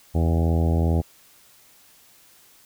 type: harmonic tone with a mistuned harmonic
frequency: 82.4 Hz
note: E2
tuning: in tune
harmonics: 1 / 2 / 3 / 4 / 5 / 6 / 7 / 8 / 9 / 10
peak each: -19 / -25 / -29 / -31 / -33 / -35 / -36 / -37 / -38 / -39 dBFS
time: 0.14-1.02 s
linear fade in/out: 20 ms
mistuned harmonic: 10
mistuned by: -19 cents
effects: white hiss -54 dBFS RMS until 2.65 s